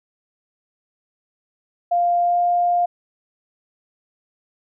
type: tone with pitch glide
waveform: sine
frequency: 698.5 to 703 Hz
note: F5 to F5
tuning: 0 to +11 cents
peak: -15 dBFS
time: 1.91-2.86 s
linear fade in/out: 10 ms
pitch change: +11 cents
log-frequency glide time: 2.21-2.38 s
effects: none